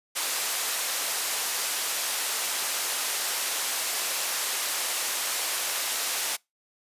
white band-pass noise, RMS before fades -29 dBFS, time 0.15-6.37 s, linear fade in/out 20 ms, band 500 to 12000 Hz, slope 12 dB/octave, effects noise-tail reverb RT60 0.2 s tail -25 dB re dry + resampled to 32000 Hz

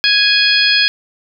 harmonic tone with a mistuned harmonic, 830.6 Hz, G#5, in tune, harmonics 2 / 3 / 4 / 5 / 6, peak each -16 / -16 / -16 / -16 / -16 dBFS, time 0.04-0.88 s, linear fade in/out 0 ms, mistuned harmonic 5, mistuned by +55 cents, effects none

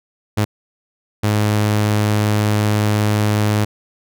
sawtooth tone bursts at uneven times, 105.4 Hz, G#2, 26 cents sharp, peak -10 dBFS, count 2, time 0.37-0.45 / 1.23-3.65 s, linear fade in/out 10 ms, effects none

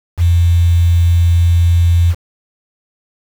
sine tone with quantisation, 85.7 Hz, F2, 32 cents flat, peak -7 dBFS, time 0.17-2.15 s, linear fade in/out 50 ms, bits 5, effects none

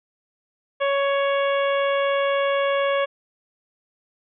harmonic tone, 557 Hz, C#5, 8 cents sharp, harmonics 1 / 2 / 3 / 4 / 5 / 6, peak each -20 / -26 / -30 / -32 / -34 / -36 dBFS, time 0.8-3.06 s, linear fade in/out 20 ms, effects none

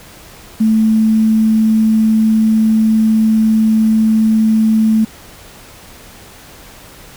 sine tone with quantisation, 219.8 Hz, A3, 2 cents flat, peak -8 dBFS, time 0.6-5.05 s, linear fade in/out 10 ms, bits 6, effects pink hiss -38 dBFS RMS until 7.16 s

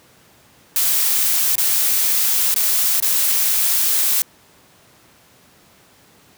blue noise with dropouts, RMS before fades -17 dBFS, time 0.76-4.22 s, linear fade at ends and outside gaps 1 ms, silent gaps 1.555-1.58 / 2.542-2.561 / 3.001-3.024 s, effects pink hiss -51 dBFS RMS until 6.37 s + high-pass 100 Hz 12 dB/octave

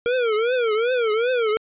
square tone with vibrato, 466.2 Hz, A#4, in tune, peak -19 dBFS, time 0.06-1.57 s, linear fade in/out 0 ms, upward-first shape triangle, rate 2.6 Hz, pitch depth 190 cents each way, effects resampled to 8000 Hz

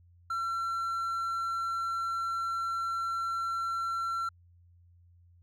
triangle tone, 1355 Hz, E6, 47 cents sharp, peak -28 dBFS, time 0.3-4.29 s, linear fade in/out 5 ms, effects added 87 Hz sine -57 dBFS peak until 5.42 s

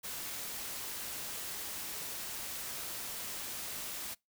white noise, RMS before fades -41 dBFS, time 0.03-4.15 s, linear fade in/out 20 ms, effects noise-tail reverb RT60 0.2 s tail -25 dB re dry

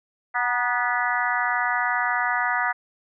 harmonic tone with a mistuned harmonic, 245.6 Hz, B3, 9 cents flat, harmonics 3 / 4 / 5 / 6 / 7 / 8, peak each -28 / -28 / -28 / -28 / -28 / -28 dBFS, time 0.34-2.73 s, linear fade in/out 20 ms, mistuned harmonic 4, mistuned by -45 cents, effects none

